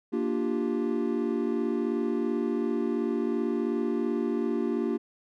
triangle chord, G minor seventh, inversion first, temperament equal, 233.1 / 293.7 / 349.2 / 392 Hz, Bb3 / D4 / F4 / G4, 0 / 0 / 0 / 0 cents, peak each -28 / -30 / -29 / -30 dBFS, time 0.12-4.98 s, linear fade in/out 20 ms, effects none

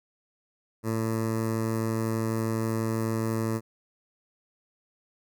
15% pulse tone with notch filter, 112.1 Hz, A2, 33 cents sharp, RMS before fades -28 dBFS, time 0.83-3.61 s, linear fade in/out 50 ms, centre 3200 Hz, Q 0.66, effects none

